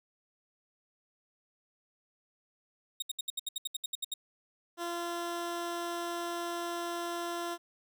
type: tone bursts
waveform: sawtooth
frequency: 3741 Hz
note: A#7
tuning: 5 cents sharp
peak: -29 dBFS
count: 13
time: 3-4.139 s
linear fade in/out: 5 ms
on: 23 ms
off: 70 ms
type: tone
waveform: 15% pulse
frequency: 343.8 Hz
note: F4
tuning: 27 cents flat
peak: -28 dBFS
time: 4.77-7.58 s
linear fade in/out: 50 ms
effects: none